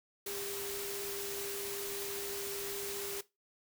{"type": "tone in noise", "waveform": "sine", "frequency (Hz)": 400, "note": "G4", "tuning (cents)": 35, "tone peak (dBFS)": -42, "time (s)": [0.26, 3.21], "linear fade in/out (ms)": 5, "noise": "white", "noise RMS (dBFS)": -41, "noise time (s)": [0.26, 3.21], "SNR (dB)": -4, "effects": ["noise-tail reverb RT60 0.2 s tail -17 dB re dry"]}